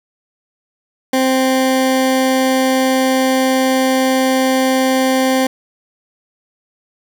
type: tone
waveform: 20% pulse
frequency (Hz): 261.6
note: C4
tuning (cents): 0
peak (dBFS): -7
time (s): 1.13-5.47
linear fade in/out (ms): 5
effects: 8-bit